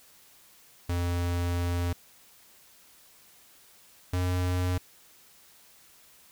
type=tone pair in turn; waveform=square; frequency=87.31 / 90.28 Hz; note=F2 / F#2; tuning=0 / -42 cents; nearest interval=minor second; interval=58 cents; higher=second; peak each=-27 / -26 dBFS; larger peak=second; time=0.89-1.93 / 4.13-4.78 s; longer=first; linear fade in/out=5 ms; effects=white hiss -57 dBFS RMS until 6.31 s